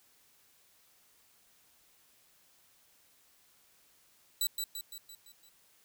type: tone with echo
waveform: 15% pulse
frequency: 3951 Hz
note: B7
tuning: in tune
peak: -21 dBFS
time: 4.41-4.47 s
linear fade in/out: 2 ms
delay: 170 ms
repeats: 6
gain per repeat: -5 dB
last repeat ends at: 5.49 s
effects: white hiss -66 dBFS RMS until 5.84 s